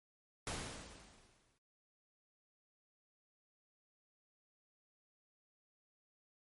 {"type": "noise with exponential decay", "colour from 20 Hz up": "pink", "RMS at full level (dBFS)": -39, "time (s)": [0.47, 1.58], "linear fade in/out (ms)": 1, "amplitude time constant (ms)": 240, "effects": ["MP3 48 kbps"]}